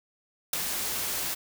white noise with ADSR envelope, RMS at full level -22 dBFS, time 0.53-1.35 s, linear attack 6 ms, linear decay 3 ms, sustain -9 dB, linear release 17 ms, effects none

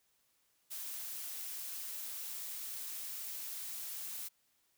blue noise, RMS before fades -43 dBFS, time 0.7-4.29 s, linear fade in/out 20 ms, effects white hiss -75 dBFS RMS until 4.77 s

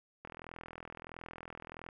click train, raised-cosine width 0.5 ms, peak -30 dBFS, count 69, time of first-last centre 0.25-1.889 s, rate 41.5 Hz, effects none

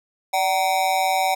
square tone with amplitude modulation, 760 Hz, F#5, 46 cents sharp, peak -15 dBFS, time 0.33-1.35 s, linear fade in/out 10 ms, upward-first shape sine, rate 175 Hz, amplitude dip 85%, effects none

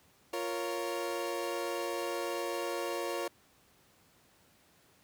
30% pulse chord, Bb minor, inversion second, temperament equal, 349.2 / 466.2 / 554.4 Hz, F4 / Bb4 / Db5, 0 / 0 / 0 cents, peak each -35 / -36 / -35 dBFS, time 0.33-3.28 s, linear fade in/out 5 ms, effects pink hiss -65 dBFS RMS until 5.03 s + high-pass 80 Hz 12 dB/octave

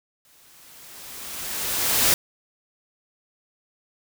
white noise with exponential growth, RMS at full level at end -17 dBFS, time 0.25-2.14 s, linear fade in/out 1 ms, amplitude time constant 410 ms, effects none

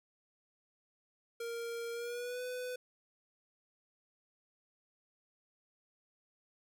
square tone with pitch glide, 466.2 to 499.7 Hz, A#4 to B4, 0 to +20 cents, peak -39 dBFS, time 1.4-2.76 s, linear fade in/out 5 ms, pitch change +120 cents, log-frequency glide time 1.92-2.42 s, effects none

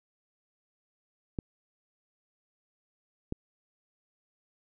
clicks, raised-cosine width 3 ms, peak -19 dBFS, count 2, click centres 1.388 / 3.324 s, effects none

